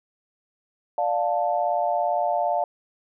sine chord, D minor, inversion none, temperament just, 587.3 / 704.8 / 881 Hz, D5 / F5 / A5, 0 / +16 / +2 cents, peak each -26 / -23 / -27 dBFS, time 0.98-2.64 s, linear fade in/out 2 ms, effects none

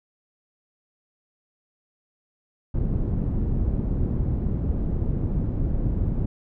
pink low-pass noise, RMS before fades -24 dBFS, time 2.74-6.26 s, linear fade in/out 5 ms, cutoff 230 Hz, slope 12 dB/octave, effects none

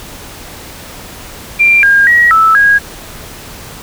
sine tone with pitch steps, 2374 / 1615 / 1907 / 1313 / 1642 Hz, D7 / G#6 / A#6 / E6 / G#6, +18 / -49 / +39 / -7 / -20 cents, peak -4 dBFS, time 1.59-2.79 s, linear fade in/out 20 ms, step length 240 ms, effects pink hiss -30 dBFS RMS until 3.82 s

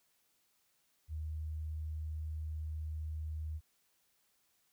sine tone, 77.78 Hz, D#2, in tune, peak -37 dBFS, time 1.08-3.61 s, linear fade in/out 50 ms, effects white hiss -75 dBFS RMS until 4.72 s

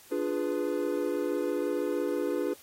triangle chord, D diminished seventh, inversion none, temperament equal with one note detuned, 293.7 / 349.2 / 415.3 / 496.2 Hz, D4 / F4 / Ab4 / Cb5, 0 / 0 / 0 / +8 cents, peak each -31 dBFS, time 0.11-2.54 s, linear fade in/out 10 ms, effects white hiss -54 dBFS RMS until 2.62 s + AAC 48 kbps

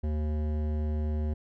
triangle tone with hard clipping, 76 Hz, D#2, 40 cents flat, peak -29 dBFS, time 0.03-1.34 s, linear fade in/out 10 ms, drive 18 dB, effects none

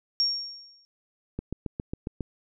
sine tone with exponential decay, 5540 Hz, F8, 15 cents flat, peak -19 dBFS, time 0.2-0.85 s, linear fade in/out 0 ms, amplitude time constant 140 ms
click train, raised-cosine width 3 ms, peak -18 dBFS, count 7, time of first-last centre 1.39-2.207 s, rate 7.34 Hz
effects none

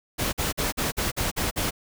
pink noise bursts, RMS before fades -26 dBFS, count 8, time 0.18-1.709 s, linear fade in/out 20 ms, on 150 ms, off 47 ms, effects none

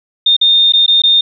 sine tone with dropouts, 3646 Hz, A#7, 39 cents flat, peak -6 dBFS, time 0.26-1.21 s, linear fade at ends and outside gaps 5 ms, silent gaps 0.366-0.412 / 0.723-0.735 / 0.863-0.879 / 1.02-1.036 s, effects none

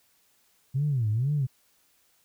sine tone with vibrato, 125.7 Hz, B2, 31 cents sharp, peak -22 dBFS, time 0.74-1.47 s, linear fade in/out 20 ms, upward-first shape sine, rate 2.1 Hz, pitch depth 300 cents each way, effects tanh soft clip ceiling -18 dBFS + white hiss -66 dBFS RMS until 2.24 s

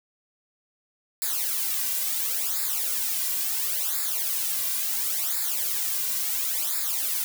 blue noise with flanger, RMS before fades -27 dBFS, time 1.22-7.24 s, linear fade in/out 0 ms, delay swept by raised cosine 0.33 to 2.33 ms, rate 0.72 Hz, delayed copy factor -1, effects none

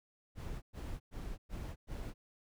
brown noise bursts, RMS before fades -42 dBFS, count 5, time 0.35-2.14 s, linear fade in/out 50 ms, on 270 ms, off 110 ms, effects none

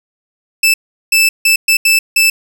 sawtooth tone bursts at uneven times, 2637 Hz, E7, in tune, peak -4 dBFS, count 6, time 0.63-0.74 / 1.12-1.29 / 1.45-1.56 / 1.68-1.77 / 1.85-1.99 / 2.16-2.3 s, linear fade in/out 5 ms, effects none

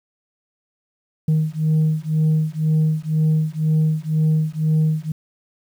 sine beating tone pair, 155.3 / 157.3 Hz, D#3 / D#3, -3 / +19 cents, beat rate 2 Hz, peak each -17 dBFS, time 1.28-5.12 s, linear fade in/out 5 ms, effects tanh soft clip ceiling -12 dBFS + 8-bit

